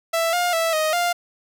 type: tone with pitch steps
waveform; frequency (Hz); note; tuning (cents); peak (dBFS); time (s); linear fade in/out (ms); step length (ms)
sawtooth; 662 / 708 / 658 / 624 / 700; E5 / F5 / E5 / D#5 / F5; +7 / +23 / -3 / +5 / +4; -15; 0.13-1.13; 10; 200
effects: none